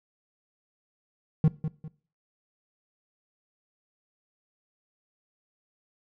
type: tone with echo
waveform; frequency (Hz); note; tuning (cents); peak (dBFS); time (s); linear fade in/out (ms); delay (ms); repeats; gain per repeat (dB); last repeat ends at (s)
triangle; 155.56; D#3; 0; -14; 1.44-1.48; 2; 200; 2; -10; 1.88
effects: noise-tail reverb RT60 0.4 s tail -19 dB re dry